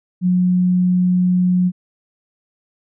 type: tone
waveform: sine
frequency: 180.9 Hz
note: F#3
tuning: 39 cents flat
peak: -12 dBFS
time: 0.21-1.72 s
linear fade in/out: 50 ms
effects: none